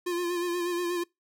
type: tone with vibrato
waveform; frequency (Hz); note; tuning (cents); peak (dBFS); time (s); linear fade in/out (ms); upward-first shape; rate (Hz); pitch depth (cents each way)
square; 350; F4; +4; -28; 0.06-1.04; 10; sine; 8.3; 37
effects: noise-tail reverb RT60 0.2 s tail -25 dB re dry